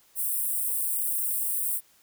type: high-pass noise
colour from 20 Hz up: white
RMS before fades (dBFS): -28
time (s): 0.15-1.81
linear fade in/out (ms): 50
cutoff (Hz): 8200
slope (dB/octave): 96
effects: white hiss -61 dBFS RMS until 2.02 s